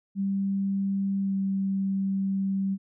sine tone with pitch glide, 196.1 to 194.18 Hz, G3 to G3, +1 to -16 cents, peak -24 dBFS, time 0.15-2.78 s, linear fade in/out 50 ms, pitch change -17 cents, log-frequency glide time 1.21-1.35 s, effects none

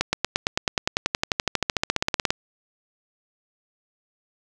accelerating click train, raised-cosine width 0.2 ms, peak -3 dBFS, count 29, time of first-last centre 0.01-2.305 s, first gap 120 ms, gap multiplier 0.97, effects none

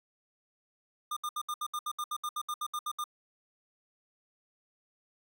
square tone bursts, 1209 Hz, D6, 50 cents sharp, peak -33 dBFS, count 16, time 1.11-3.041 s, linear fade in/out 5 ms, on 56 ms, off 69 ms, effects none

